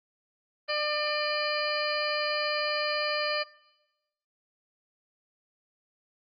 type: harmonic tone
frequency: 599 Hz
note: D5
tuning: 34 cents sharp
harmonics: 1 / 2 / 3 / 4 / 5 / 7 / 8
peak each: -31 / -35 / -35 / -35 / -38 / -36 / -35 dBFS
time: 0.68-3.44 s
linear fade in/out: 20 ms
effects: noise-tail reverb RT60 1.0 s tail -20 dB re dry + Opus 24 kbps